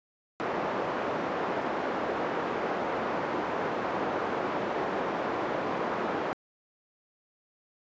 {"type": "band-pass noise", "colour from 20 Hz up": "pink", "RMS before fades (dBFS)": -31, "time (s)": [0.4, 6.33], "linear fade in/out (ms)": 0, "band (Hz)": [340, 1200], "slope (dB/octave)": 12, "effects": ["resampled to 16000 Hz"]}